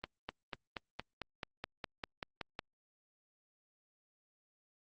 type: accelerating click train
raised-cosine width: 0.3 ms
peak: -23 dBFS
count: 13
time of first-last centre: 0.04-2.591 s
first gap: 250 ms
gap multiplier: 0.97
effects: Opus 24 kbps